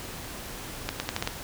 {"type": "accelerating click train", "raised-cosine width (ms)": 0.2, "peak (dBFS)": -10, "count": 6, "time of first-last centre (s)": [0.89, 1.275], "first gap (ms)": 110, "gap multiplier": 0.82, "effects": ["pink hiss -39 dBFS RMS until 1.43 s"]}